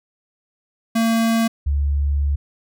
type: tone pair in turn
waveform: square / sine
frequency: 227.2 / 71.27 Hz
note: A#3 / C#2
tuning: -44 / +49 cents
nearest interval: octave + minor sixth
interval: 2007 cents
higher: first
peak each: -16 dBFS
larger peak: neither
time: 0.95-1.48 / 1.66-2.36 s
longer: second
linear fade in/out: 10 ms
effects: none